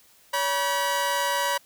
sawtooth tone cluster, 565 / 968 / 1537 Hz, C#5 / B5 / G6, +33 / -35 / -35 cents, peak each -25 / -21 / -29 dBFS, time 0.33-1.58 s, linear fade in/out 10 ms, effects white hiss -57 dBFS RMS until 1.65 s

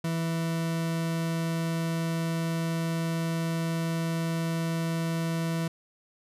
40% pulse tone, 164.81 Hz, E3, in tune, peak -26 dBFS, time 0.04-5.68 s, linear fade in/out 5 ms, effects resampled to 32000 Hz

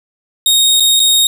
sawtooth tone with dropouts, 3729 Hz, A#7, in tune, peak -5 dBFS, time 0.46-1.27 s, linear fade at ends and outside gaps 2 ms, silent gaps 0.799-0.804 / 0.996-1 s, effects none

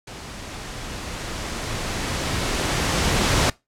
pink noise with level ramp, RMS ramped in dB -37 to -18 dBFS, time 0.07-3.5 s, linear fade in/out 5 ms, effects noise-tail reverb RT60 0.2 s tail -21 dB re dry + low-pass 8000 Hz 12 dB/octave

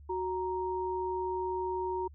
sine tone pair together, 370 / 933.9 Hz, F#4 / A#5, 0 / +3 cents, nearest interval octave + major third, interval 1603 cents, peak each -33 / -34 dBFS, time 0.09-2.08 s, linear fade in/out 10 ms, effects added 72 Hz sine -49 dBFS peak until 2.14 s

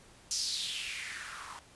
blue noise with band-pass filter sweep, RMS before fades -38 dBFS, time 0.31-1.59 s, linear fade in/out 0 ms, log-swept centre 5700 to 940 Hz, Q 4.3, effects pink hiss -58 dBFS RMS until 1.75 s + resampled to 24000 Hz

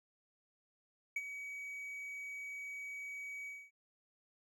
triangle tone with ADSR envelope, 2267 Hz, C#7, 38 cents sharp, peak -31 dBFS, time 1.16-3.71 s, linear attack 5 ms, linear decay 39 ms, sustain -10 dB, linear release 240 ms, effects none

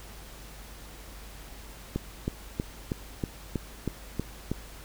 click train, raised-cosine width 3 ms, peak -15 dBFS, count 9, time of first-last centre 1.96-4.516 s, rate 3.13 Hz, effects added 50 Hz sine -46 dBFS peak until 4.84 s + pink hiss -48 dBFS RMS until 4.84 s

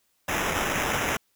white noise with sample-and-hold, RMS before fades -27 dBFS, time 0.28-1.17 s, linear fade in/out 5 ms, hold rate 4410 Hz, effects white hiss -70 dBFS RMS until 1.35 s

